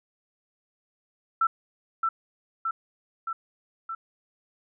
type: tone with echo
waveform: sine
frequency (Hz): 1336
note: E6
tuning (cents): +23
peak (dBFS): -19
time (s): 1.41-1.47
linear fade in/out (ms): 5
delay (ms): 620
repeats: 4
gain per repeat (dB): -3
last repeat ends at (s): 3.95
effects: none